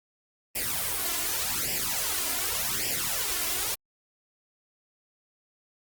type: noise with flanger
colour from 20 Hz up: white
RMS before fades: -29 dBFS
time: 0.55-3.75 s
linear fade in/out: 10 ms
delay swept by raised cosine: 0.38 to 2.98 ms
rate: 0.86 Hz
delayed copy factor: +0.8
effects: Opus 24 kbps